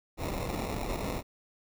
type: noise with sample-and-hold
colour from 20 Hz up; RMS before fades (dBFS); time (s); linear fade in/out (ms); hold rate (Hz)
pink; -34; 0.17-1.23; 50; 1575
effects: none